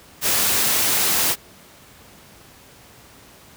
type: noise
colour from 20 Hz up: white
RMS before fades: -19 dBFS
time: 0.21-1.36 s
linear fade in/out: 50 ms
effects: pink hiss -47 dBFS RMS until 3.56 s + high-pass 60 Hz 12 dB/octave